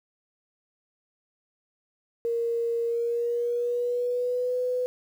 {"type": "tone with pitch glide", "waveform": "sine", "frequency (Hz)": [466.2, 499.7], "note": ["A#4", "B4"], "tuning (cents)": [0, 20], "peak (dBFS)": -24, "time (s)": [2.25, 4.86], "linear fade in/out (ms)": 0, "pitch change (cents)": 120, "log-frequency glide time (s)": [2.86, 4.57], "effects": ["9-bit"]}